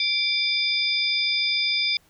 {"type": "tone cluster", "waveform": "sine", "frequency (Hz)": [2339, 3564, 4914], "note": ["D7", "A7", "D#8"], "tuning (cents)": [-8, 22, -22], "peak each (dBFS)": -25, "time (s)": [0, 1.97], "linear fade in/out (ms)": 2, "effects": ["pink hiss -60 dBFS RMS until 2.09 s"]}